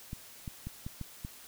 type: clicks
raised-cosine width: 5 ms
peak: -26 dBFS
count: 6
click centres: 0.131 / 0.478 / 0.67 / 0.865 / 1.013 / 1.249 s
effects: white hiss -52 dBFS RMS until 1.47 s